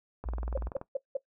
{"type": "click train", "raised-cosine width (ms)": 1, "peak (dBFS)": -26, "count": 13, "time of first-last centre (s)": [0.24, 0.814], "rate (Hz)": 20.9}
{"type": "tone", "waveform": "sine", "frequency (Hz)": 58.1, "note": "A#1", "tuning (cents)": -5, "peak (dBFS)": -32, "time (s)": [0.25, 0.69], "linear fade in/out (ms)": 10}
{"type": "tone bursts", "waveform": "sine", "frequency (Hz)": 544, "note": "C#5", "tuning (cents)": -33, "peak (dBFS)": -26, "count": 4, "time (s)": [0.55, 1.17], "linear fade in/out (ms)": 5, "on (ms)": 20, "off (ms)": 180}
{"effects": ["noise-tail reverb RT60 0.1 s tail -18 dB re dry"]}